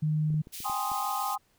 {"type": "tone", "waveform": "sine", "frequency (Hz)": 153.6, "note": "D#3", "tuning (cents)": -22, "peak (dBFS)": -24, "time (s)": [0.02, 0.42], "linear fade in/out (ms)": 10}
{"type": "clicks", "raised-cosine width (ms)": 3, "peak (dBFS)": -33, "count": 6, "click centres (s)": [0.304, 0.342, 0.471, 0.604, 0.698, 0.917]}
{"type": "high-pass noise", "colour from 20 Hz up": "white", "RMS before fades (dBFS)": -40, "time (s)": [0.52, 1.36], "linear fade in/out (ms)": 20, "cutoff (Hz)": 2400, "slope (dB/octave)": 24}
{"type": "chord", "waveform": "sine", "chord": "Ab major seventh", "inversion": "third", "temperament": "equal", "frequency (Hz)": [784, 830.6, 1046.5, 1244.5], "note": ["G5", "Ab5", "C6", "Eb6"], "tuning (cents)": [0, 0, 0, 0], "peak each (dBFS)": -34, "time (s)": [0.64, 1.38], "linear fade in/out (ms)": 20}
{"effects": ["pink hiss -68 dBFS RMS until 1.58 s"]}